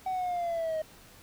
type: linear sweep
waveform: triangle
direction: down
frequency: 758 to 622.3 Hz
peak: -26 dBFS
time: 0.06-0.82 s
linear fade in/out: 5 ms
effects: tanh soft clip ceiling -23 dBFS + pink hiss -54 dBFS RMS until 1.22 s